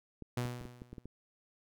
clicks, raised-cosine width 3 ms, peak -32 dBFS, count 8, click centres 0.223 / 0.454 / 0.612 / 0.654 / 0.819 / 0.93 / 0.982 / 1.056 s
sawtooth tone with exponential decay, 122.4 Hz, B2, 15 cents flat, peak -28 dBFS, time 0.37-1.06 s, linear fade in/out 5 ms, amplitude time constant 150 ms
effects none

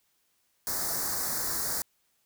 white band-stop noise, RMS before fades -31 dBFS, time 0.67-1.82 s, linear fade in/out 0 ms, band 1900 to 4400 Hz, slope 48 dB/octave, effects white hiss -72 dBFS RMS until 2.25 s

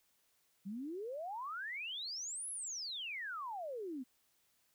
sine exponential two-way sweep, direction up then down, 185 to 11175 to 241.1 Hz, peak -40 dBFS, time 0.65-4.04 s, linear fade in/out 20 ms, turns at 2.5 s, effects white hiss -75 dBFS RMS until 4.74 s

